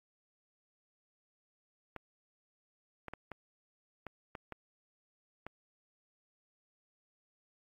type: clicks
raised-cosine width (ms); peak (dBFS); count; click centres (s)
0.5; -27; 8; 1.963 / 3.083 / 3.136 / 3.317 / 4.067 / 4.352 / 4.523 / 5.466
effects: AAC 48 kbps